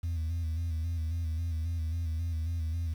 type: tone with vibrato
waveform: sine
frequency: 82 Hz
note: E2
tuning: 9 cents flat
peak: -27 dBFS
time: 0.03-2.94 s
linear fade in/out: 10 ms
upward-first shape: square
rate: 3.7 Hz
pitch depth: 50 cents each way
effects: tanh soft clip ceiling -28 dBFS + 9-bit